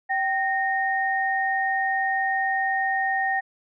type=tone pair together; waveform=sine; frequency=774 / 1847.8 Hz; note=G5 / A#6; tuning=-22 / -16 cents; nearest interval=octave + minor third; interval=1506 cents; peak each=-24 dBFS; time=0.09-3.41 s; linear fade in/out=20 ms; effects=none